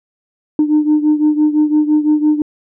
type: beating tone pair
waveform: sine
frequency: 301.3 / 307.2 Hz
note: D4 / D#4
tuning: +44 / -22 cents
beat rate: 5.9 Hz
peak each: -10 / -14 dBFS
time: 0.59-2.42 s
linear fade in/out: 2 ms
effects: tanh soft clip ceiling -5 dBFS